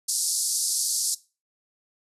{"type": "band-pass noise", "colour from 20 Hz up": "white", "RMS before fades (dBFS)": -26, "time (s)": [0.08, 1.15], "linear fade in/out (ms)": 10, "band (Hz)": [4500, 11000], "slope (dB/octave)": 48, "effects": ["noise-tail reverb RT60 0.3 s tail -19 dB re dry", "resampled to 32000 Hz"]}